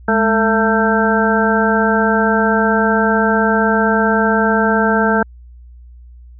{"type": "harmonic tone with a mistuned harmonic", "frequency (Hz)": 223.7, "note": "A3", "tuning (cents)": 29, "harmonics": [1, 2, 3, 4, 6, 7], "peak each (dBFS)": [-16, -18, -20, -19, -21, -18], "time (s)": [0.08, 5.23], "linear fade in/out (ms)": 5, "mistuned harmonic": 1, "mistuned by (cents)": -94, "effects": ["added 60 Hz sine -36 dBFS peak until 6.39 s"]}